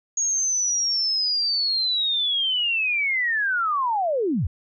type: linear sweep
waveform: sine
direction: down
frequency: 6645 to 59.2 Hz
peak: -20 dBFS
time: 0.17-4.47 s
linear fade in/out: 5 ms
effects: none